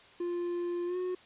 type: tone with pitch glide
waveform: triangle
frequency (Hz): 349.2 to 364.7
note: F4 to F#4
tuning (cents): 0 to -25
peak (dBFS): -29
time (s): 0.2-1.15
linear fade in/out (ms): 5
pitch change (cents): +75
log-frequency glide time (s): 0.86-0.97
effects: white hiss -56 dBFS RMS until 1.25 s + resampled to 8000 Hz